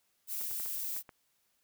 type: noise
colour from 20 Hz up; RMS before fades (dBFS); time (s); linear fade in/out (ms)
violet; -37; 0.27-1.03; 50
type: clicks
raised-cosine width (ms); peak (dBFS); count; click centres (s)
0.5; -34; 6; 0.413 / 0.512 / 0.599 / 0.66 / 0.965 / 1.092
effects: white hiss -75 dBFS RMS until 1.63 s